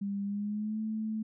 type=tone with pitch glide; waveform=sine; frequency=200 to 218.1 Hz; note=G3 to A3; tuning=+35 to -15 cents; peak=-31 dBFS; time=0.01-1.23 s; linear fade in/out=10 ms; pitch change=+150 cents; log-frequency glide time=0.24-0.8 s; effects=none